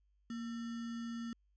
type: tone with sample-and-hold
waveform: sine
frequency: 233.1 Hz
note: A#3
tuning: in tune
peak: -39 dBFS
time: 0.3-1.33 s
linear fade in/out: 2 ms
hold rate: 1575 Hz
effects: added 50 Hz sine -70 dBFS peak until 1.56 s + resampled to 16000 Hz